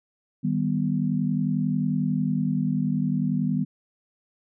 sine chord, Eb augmented, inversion none, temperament equal, 155.56 / 196 / 246.9 Hz, Eb3 / G3 / B3, 0 / 0 / 0 cents, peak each -26 dBFS, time 0.43-3.65 s, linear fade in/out 20 ms, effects none

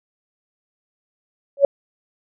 sine tone with exponential growth, 560 Hz, C#5, 18 cents sharp, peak -4 dBFS, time 1.57-1.65 s, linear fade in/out 2 ms, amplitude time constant 17 ms, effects none

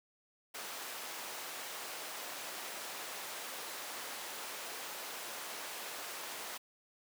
pink high-pass noise, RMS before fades -44 dBFS, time 0.54-6.58 s, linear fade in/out 10 ms, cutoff 560 Hz, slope 12 dB/octave, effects none

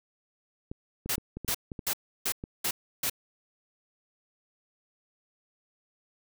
clicks, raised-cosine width 3 ms, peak -24 dBFS, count 9, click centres 0.715 / 1.06 / 1.181 / 1.37 / 1.447 / 1.488 / 1.718 / 1.792 / 2.439 s
white noise bursts, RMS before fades -29 dBFS, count 6, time 1.09-3.098 s, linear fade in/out 5 ms, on 68 ms, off 320 ms
effects none

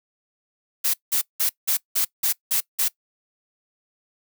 blue noise bursts, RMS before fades -21 dBFS, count 8, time 0.84-2.884 s, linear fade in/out 10 ms, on 98 ms, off 180 ms, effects noise-tail reverb RT60 0.1 s tail -22 dB re dry

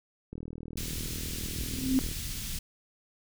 click train, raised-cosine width 3 ms, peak -27 dBFS, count 72, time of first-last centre 0.33-2.114 s, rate 39.8 Hz
pink band-stop noise, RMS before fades -36 dBFS, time 0.77-2.59 s, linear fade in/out 5 ms, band 160 to 3200 Hz, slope 12 dB/octave
sine tone with exponential growth, 261.5 Hz, C4, 1 cent flat, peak -19 dBFS, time 1.53-1.99 s, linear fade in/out 0 ms, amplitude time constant 100 ms
effects none

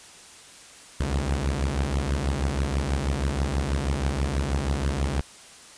sawtooth beating tone pair, 66.4 / 72.6 Hz, C2 / D2, +26 / -19 cents, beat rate 6.2 Hz, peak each -22 / -23 dBFS, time 1-5.21 s, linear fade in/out 5 ms, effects white hiss -47 dBFS RMS until 5.77 s + resampled to 22050 Hz

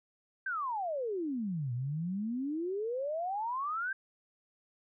sine exponential two-way sweep, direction down then up, 1601 to 117.7 to 1601 Hz, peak -32 dBFS, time 0.46-3.93 s, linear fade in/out 5 ms, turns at 1.73 s, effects none

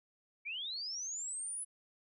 sine linear sweep, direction up, 2236 to 10180 Hz, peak -38 dBFS, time 0.45-1.65 s, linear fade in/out 20 ms, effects none

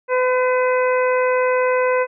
harmonic tone, 506 Hz, B4, 42 cents sharp, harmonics 1 / 2 / 3 / 4 / 5, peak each -16 / -22 / -26 / -28 / -30 dBFS, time 0.08-2.07 s, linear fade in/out 50 ms, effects none

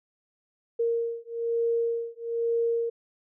sine beating tone pair, 464 / 465.1 Hz, A#4 / A#4, -8 / -4 cents, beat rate 1.1 Hz, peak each -28 dBFS, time 0.79-2.9 s, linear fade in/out 10 ms, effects none

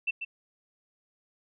sine tone with echo, 2678 Hz, E7, 27 cents sharp, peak -25 dBFS, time 0.07-0.11 s, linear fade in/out 10 ms, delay 140 ms, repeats 1, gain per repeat -7 dB, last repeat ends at 0.25 s, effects none

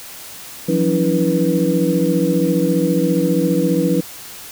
sine tone cluster, 169.6 / 184.4 / 281.2 / 324.3 / 487.5 Hz, E3 / F#3 / C#4 / E4 / B4, +50 / -6 / +25 / -28 / -23 cents, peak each -20 dBFS, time 0.68-4.01 s, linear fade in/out 10 ms, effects white hiss -35 dBFS RMS until 4.51 s

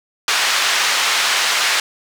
pink band-pass noise, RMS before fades -17 dBFS, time 0.28-1.8 s, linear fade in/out 2 ms, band 1300 to 6000 Hz, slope 12 dB/octave, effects none

